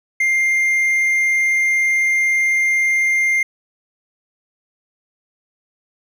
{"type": "tone", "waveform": "triangle", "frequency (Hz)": 2106, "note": "C7", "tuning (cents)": 11, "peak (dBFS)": -12, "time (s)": [0.2, 3.43], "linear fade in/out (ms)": 5, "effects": []}